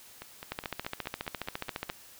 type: two click trains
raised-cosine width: 0.3 ms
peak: -17 / -24 dBFS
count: 21 / 9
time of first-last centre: 0.52-1.899 / 0.22-1.894 s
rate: 14.5 / 4.78 Hz
effects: white hiss -53 dBFS RMS until 2.19 s